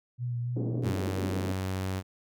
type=tone with vibrato; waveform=sine; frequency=121 Hz; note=B2; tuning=35 cents flat; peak=-29 dBFS; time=0.18-0.95 s; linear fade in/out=50 ms; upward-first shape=sine; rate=3.6 Hz; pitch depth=23 cents each way
type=band-pass noise; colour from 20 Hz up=pink; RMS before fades=-35 dBFS; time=0.56-1.52 s; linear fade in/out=5 ms; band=180 to 440 Hz; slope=24 dB/octave
type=tone; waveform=sawtooth; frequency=94.4 Hz; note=F#2; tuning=35 cents sharp; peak=-26 dBFS; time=0.82-2.03 s; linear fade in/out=50 ms
effects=none